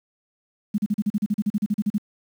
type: tone bursts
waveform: sine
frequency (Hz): 207.7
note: G#3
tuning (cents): 0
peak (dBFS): -18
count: 16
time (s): 0.74-1.982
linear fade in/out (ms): 10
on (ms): 42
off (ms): 38
effects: 8-bit